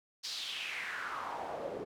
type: noise with band-pass filter sweep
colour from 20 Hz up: pink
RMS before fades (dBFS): -40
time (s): 0.23-1.85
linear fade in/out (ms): 20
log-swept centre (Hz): 5000 to 410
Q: 3.8
effects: none